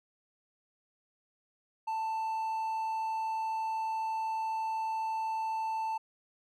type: tone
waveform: triangle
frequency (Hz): 886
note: A5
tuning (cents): +12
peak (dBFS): -29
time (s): 1.87-5.98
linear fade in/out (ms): 10
effects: none